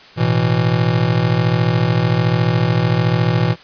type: chord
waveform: square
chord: A suspended second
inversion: none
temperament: just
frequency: 110 / 123.75 / 165 Hz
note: A2 / B2 / E3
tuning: 0 / +4 / +2 cents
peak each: -20 / -18 / -18 dBFS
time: 0.16-3.56 s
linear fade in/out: 50 ms
effects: white hiss -42 dBFS RMS until 3.63 s + resampled to 11025 Hz